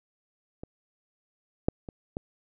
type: clicks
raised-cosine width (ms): 2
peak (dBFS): -25 / -9 / -25 / -19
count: 4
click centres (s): 0.635 / 1.685 / 1.888 / 2.169
effects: none